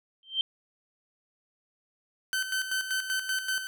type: tone with exponential growth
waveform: sine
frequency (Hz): 3136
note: G7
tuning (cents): 0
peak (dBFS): -20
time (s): 0.23-0.41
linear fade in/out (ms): 1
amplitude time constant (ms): 38
type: tone with tremolo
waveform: sawtooth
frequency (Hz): 1530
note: G6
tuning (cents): -42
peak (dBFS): -23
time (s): 2.33-3.67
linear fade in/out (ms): 0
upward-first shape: square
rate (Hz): 5.2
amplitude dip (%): 60
effects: none